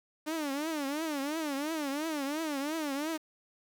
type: tone with vibrato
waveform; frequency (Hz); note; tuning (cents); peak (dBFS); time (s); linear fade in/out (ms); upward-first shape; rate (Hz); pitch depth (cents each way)
sawtooth; 297.6; D4; +23; -28; 0.26-3.18; 20; triangle; 2.9; 190
effects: 9-bit